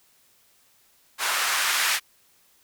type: noise with band-pass filter sweep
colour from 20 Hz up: blue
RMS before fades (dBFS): -24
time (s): 1.18-2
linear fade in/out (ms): 50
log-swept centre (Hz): 1100 to 1700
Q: 1.4
effects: white hiss -61 dBFS RMS until 2.63 s